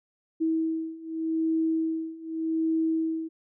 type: beating tone pair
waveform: sine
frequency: 322.1 / 322.94 Hz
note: E4 / E4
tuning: -40 / -35 cents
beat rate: 0.84 Hz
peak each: -29 / -27 dBFS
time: 0.4-3.29 s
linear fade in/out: 20 ms
effects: none